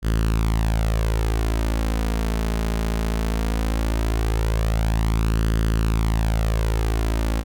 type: tone with flanger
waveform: sawtooth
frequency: 55 Hz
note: A1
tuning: in tune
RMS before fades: -21 dBFS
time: 0.02-7.44 s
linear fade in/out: 50 ms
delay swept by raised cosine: 0.63 to 4.83 ms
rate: 0.18 Hz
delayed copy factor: +0.55
effects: none